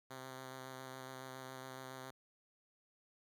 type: tone with vibrato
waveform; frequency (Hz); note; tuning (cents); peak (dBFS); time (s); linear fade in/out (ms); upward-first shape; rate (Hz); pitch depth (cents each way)
5% pulse; 130.81; C3; 0; -36; 0.1-2.11; 10; square; 7.2; 12
effects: none